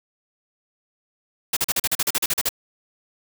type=noise bursts; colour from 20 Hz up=white; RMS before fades=-21 dBFS; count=13; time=1.53-2.491 s; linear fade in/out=5 ms; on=37 ms; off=40 ms; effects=none